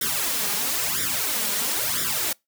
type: noise with flanger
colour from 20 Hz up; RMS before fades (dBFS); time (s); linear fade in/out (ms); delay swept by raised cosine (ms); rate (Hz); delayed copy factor
white; -25; 0.01-2.33; 5; 0.55 to 4.95; 1; +0.95
effects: noise-tail reverb RT60 0.2 s tail -26 dB re dry + high-pass 80 Hz 12 dB/octave